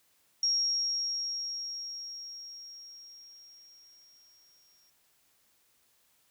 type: tone with exponential decay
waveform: sine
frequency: 5588 Hz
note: F8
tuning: in tune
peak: -24 dBFS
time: 0.43-4.9 s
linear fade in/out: 2 ms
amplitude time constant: 970 ms
effects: white hiss -69 dBFS RMS until 6.3 s